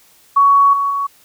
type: tone with level steps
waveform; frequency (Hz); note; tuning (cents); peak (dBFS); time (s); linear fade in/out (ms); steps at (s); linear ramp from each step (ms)
sine; 1120; C#6; +18; -7 / -14 / -16; 0.36-1.07; 10; 0.73 / 0.9; 5
effects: white hiss -50 dBFS RMS until 1.24 s